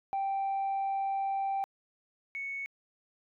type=tone pair in turn; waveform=sine; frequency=783 / 2215 Hz; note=G5 / C#7; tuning=-2 / -2 cents; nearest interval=octave + tritone; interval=1800 cents; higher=second; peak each=-27 / -34 dBFS; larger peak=first; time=0.13-1.64 / 2.35-2.66 s; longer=first; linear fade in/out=0 ms; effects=tanh soft clip ceiling -27 dBFS